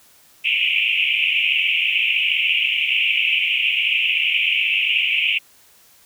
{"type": "band-pass noise", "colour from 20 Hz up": "pink", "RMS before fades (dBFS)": -19, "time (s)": [0.44, 5.39], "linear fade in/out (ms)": 20, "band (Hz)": [2300, 3000], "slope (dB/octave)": 96, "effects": ["white hiss -52 dBFS RMS until 6.05 s"]}